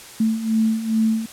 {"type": "beating tone pair", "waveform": "sine", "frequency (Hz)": [220, 222.4], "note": ["A3", "A3"], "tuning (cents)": [0, 19], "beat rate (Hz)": 2.4, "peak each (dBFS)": [-23, -18], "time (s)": [0.2, 1.26], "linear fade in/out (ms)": 5, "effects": ["white hiss -40 dBFS RMS until 1.32 s", "low-pass 11000 Hz 12 dB/octave"]}